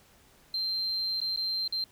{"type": "tone with dropouts", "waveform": "sine", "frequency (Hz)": 4144, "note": "C8", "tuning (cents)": -17, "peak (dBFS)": -27, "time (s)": [0.54, 1.84], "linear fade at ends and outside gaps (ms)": 2, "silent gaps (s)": [[1.203, 1.215], [1.362, 1.373], [1.678, 1.724]], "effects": ["tanh soft clip ceiling -24 dBFS", "pink hiss -60 dBFS RMS until 1.91 s"]}